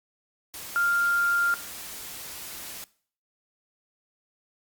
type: tone in noise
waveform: sine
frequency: 1396.9 Hz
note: F6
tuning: in tune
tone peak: -21 dBFS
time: 0.76-1.54 s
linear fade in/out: 0 ms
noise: white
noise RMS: -39 dBFS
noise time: 0.54-2.84 s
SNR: +15 dB
effects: noise-tail reverb RT60 0.5 s tail -20 dB re dry + Opus 48 kbps